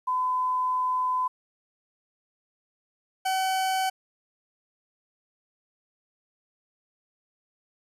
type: tone pair in turn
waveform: sine / 40% pulse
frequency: 1012 / 758.1 Hz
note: B5 / F#5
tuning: +42 / +42 cents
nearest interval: perfect fourth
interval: 500 cents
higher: first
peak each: -23 / -23 dBFS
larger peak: neither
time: 0.07-1.28 / 3.25-3.9 s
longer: first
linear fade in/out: 10 ms
effects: resampled to 32000 Hz + 10-bit